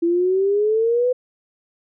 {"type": "exponential sweep", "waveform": "sine", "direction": "up", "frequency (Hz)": [334.2, 507], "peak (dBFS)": -15, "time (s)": [0.02, 1.13], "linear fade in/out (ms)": 10, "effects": []}